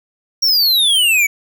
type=exponential sweep; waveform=square; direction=down; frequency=5660 to 2247 Hz; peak=-11 dBFS; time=0.42-1.27 s; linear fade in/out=10 ms; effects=none